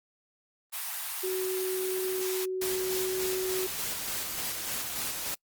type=high-pass noise; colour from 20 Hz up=white; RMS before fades=-35 dBFS; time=0.72-2.46 s; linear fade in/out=20 ms; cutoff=700 Hz; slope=48 dB/octave
type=tone; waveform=sine; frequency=373.4 Hz; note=F#4; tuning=16 cents sharp; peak=-29 dBFS; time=1.23-3.67 s; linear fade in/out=10 ms
type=noise with tremolo; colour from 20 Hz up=white; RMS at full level=-33 dBFS; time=2.61-5.35 s; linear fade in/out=10 ms; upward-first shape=square; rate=3.4 Hz; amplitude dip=25%
effects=noise-tail reverb RT60 0.1 s tail -26 dB re dry + Opus 32 kbps